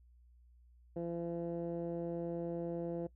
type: tone with low-pass filter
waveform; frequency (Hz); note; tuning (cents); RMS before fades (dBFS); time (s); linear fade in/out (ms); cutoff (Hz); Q
15% pulse; 169.9; F3; -47; -39; 0.96-3.07; 5; 500; 1.6
effects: noise-tail reverb RT60 0.1 s tail -20 dB re dry + added 60 Hz sine -60 dBFS peak until 3.15 s